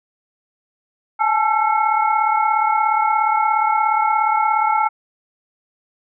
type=tone cluster; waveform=sine; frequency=843 / 880 / 1344 / 2184 Hz; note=G#5 / A5 / E6 / C#7; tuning=+26 / 0 / +33 / -26 cents; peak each=-19 / -18 / -20 / -27 dBFS; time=1.19-4.89 s; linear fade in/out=20 ms; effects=none